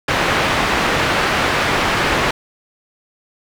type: low-pass noise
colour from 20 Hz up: white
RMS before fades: -17 dBFS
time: 0.08-2.31 s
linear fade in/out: 5 ms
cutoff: 2000 Hz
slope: 12 dB/octave
effects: none